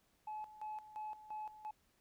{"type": "tone with tremolo", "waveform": "sine", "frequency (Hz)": 856, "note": "A5", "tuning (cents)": -48, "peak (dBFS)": -40, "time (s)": [0.27, 1.71], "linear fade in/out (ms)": 5, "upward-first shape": "square", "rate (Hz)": 2.9, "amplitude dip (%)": 80, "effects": ["tanh soft clip ceiling -39 dBFS", "pink hiss -75 dBFS RMS until 2 s"]}